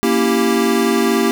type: chord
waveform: square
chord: A# diminished seventh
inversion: none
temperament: equal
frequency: 233.1 / 277.2 / 329.6 / 392 Hz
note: A#3 / C#4 / E4 / G4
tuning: 0 / 0 / 0 / 0 cents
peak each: -18 / -22 / -21 / -18 dBFS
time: 0.03-1.31 s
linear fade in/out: 0 ms
effects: none